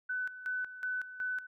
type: tone with tremolo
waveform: sine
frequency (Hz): 1503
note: F#6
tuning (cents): +27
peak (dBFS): -32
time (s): 0.09-1.47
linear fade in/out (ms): 10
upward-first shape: square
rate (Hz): 2.7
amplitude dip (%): 75
effects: none